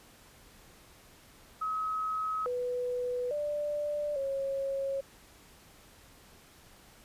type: tone with pitch steps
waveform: sine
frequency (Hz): 1277 / 493.9 / 590 / 546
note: D#6 / B4 / D5 / C#5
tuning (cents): +45 / 0 / +8 / -26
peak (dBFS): -30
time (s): 1.61-5.01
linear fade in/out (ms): 10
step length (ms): 850
effects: pink hiss -57 dBFS RMS until 7.04 s + resampled to 32000 Hz